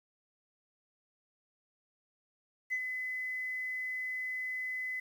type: tone with ADSR envelope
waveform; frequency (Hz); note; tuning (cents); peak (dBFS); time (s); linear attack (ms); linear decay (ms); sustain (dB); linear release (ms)
sine; 2020; B6; +39; -28; 2.7-5; 28; 63; -6; 6
effects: tanh soft clip ceiling -26 dBFS + 10-bit